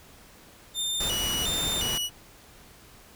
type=tone with vibrato; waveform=sawtooth; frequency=3251 Hz; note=G#7; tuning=38 cents flat; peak=-24 dBFS; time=0.74-2.1 s; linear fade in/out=50 ms; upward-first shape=square; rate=1.4 Hz; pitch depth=180 cents each way
type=noise; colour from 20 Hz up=pink; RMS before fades=-33 dBFS; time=1-1.98 s; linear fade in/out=5 ms
effects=pink hiss -52 dBFS RMS until 3.15 s